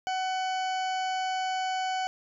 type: harmonic tone with a mistuned harmonic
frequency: 750 Hz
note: F#5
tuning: 23 cents sharp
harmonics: 1 / 2 / 3 / 4 / 6 / 7 / 8 / 9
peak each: -28 / -38 / -41 / -40 / -46 / -49 / -50 / -49 dBFS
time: 0.07-2.07 s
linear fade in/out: 0 ms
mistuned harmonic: 9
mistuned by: +38 cents
effects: none